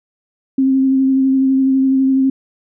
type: tone with vibrato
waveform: sine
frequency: 266.1 Hz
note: C4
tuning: 29 cents sharp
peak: -10 dBFS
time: 0.58-2.3 s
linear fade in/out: 5 ms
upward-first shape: sine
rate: 12 Hz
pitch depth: 16 cents each way
effects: none